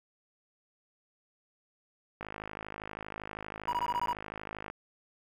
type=click train; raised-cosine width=0.5 ms; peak=-24 dBFS; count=132; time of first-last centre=2.21-4.7 s; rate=52.6 Hz
type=tone bursts; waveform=triangle; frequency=967 Hz; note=B5; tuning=37 cents flat; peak=-26 dBFS; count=7; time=3.68-4.126 s; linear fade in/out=0 ms; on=44 ms; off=23 ms
effects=10-bit